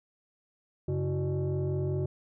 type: tone with frequency modulation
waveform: sine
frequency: 139.1 Hz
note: C#3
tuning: 6 cents sharp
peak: -26 dBFS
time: 0.88-2.06 s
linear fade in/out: 5 ms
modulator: 233 Hz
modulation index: 1.2
effects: tanh soft clip ceiling -23 dBFS